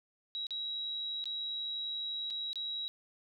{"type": "tone with dropouts", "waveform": "sine", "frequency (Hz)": 3863, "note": "B7", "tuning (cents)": -39, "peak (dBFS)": -35, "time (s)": [0.35, 2.88], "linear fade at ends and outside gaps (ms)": 0, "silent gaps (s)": [[0.468, 0.507], [1.241, 1.256], [2.302, 2.306], [2.531, 2.557]], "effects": []}